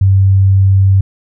sine tone, 96.7 Hz, G2, 23 cents flat, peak -5 dBFS, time 0.01-1.01 s, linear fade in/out 5 ms, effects none

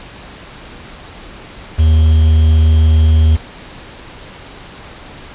triangle tone with quantisation, 78.8 Hz, D#2, 23 cents sharp, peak -4 dBFS, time 1.78-3.37 s, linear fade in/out 20 ms, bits 5, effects pink hiss -34 dBFS RMS until 5.34 s + resampled to 8000 Hz

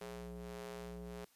sawtooth ring-modulated tone, 118.9 Hz, A#2, 35 cents sharp, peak -38 dBFS, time 0.01-1.25 s, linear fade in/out 5 ms, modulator 298 Hz, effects white hiss -70 dBFS RMS until 1.35 s + resampled to 32000 Hz

